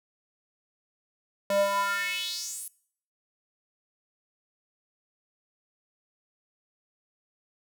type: tone with high-pass filter sweep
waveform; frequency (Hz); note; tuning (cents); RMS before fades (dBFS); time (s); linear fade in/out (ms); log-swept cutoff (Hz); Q
square; 199; G3; +26; -29; 1.5-2.68; 2; 450 to 11000; 4.3
effects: noise-tail reverb RT60 0.6 s tail -23 dB re dry